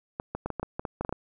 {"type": "clicks", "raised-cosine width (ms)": 1, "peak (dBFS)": -17, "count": 12, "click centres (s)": [0.199, 0.35, 0.46, 0.503, 0.597, 0.63, 0.795, 0.852, 1.01, 1.049, 1.093, 1.126], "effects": []}